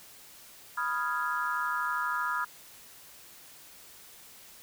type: chord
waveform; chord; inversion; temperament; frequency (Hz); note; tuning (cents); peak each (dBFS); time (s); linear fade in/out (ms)
sine; F half-diminished seventh; second; equal; 987.8 / 1244.5 / 1396.9 / 1661.2; Cb6 / Eb6 / F6 / Ab6; 0 / 0 / 0 / 0; -34 / -33 / -33 / -36; 0.77-2.45; 10
effects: white hiss -52 dBFS RMS until 4.62 s